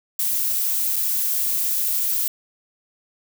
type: noise with dropouts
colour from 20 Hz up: violet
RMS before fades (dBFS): -22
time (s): 0.19-2.28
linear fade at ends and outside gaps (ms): 2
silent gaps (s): 0.96-0.964
effects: none